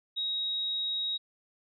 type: tone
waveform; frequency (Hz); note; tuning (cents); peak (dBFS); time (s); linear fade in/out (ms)
sine; 3794; A#7; +30; -29; 0.16-1.18; 20
effects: none